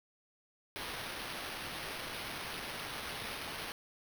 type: noise with sample-and-hold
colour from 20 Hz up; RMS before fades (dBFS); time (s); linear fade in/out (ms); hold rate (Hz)
white; -42; 0.76-3.72; 0; 7350
effects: none